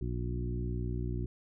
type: harmonic tone with a mistuned harmonic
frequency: 60 Hz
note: B1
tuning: 49 cents flat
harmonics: 1 / 2 / 3 / 4 / 5 / 6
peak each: -35 / -36 / -42 / -44 / -44 / -43 dBFS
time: 0.01-1.26 s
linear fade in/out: 5 ms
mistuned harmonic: 1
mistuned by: -29 cents
effects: none